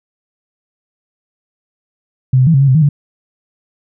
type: tone with pitch steps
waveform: sine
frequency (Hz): 129.5 / 128.8 / 164.2 / 135.6 / 138.9 / 129.6 / 158.5 / 144.1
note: C3 / C3 / E3 / C#3 / C#3 / C3 / D#3 / D3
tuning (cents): -17 / -27 / -6 / -38 / +4 / -16 / +32 / -33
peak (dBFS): -6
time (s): 2.33-2.89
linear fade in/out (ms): 5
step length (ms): 70
effects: none